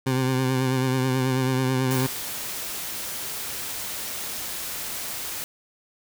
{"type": "tone with vibrato", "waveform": "20% pulse", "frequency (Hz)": 130, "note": "C3", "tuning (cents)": -11, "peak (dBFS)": -16, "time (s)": [0.06, 2.07], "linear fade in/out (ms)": 10, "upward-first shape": "triangle", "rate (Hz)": 9.2, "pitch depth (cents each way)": 42}
{"type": "noise", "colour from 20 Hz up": "white", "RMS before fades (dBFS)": -32, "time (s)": [1.91, 5.44], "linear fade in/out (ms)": 0}
{"effects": []}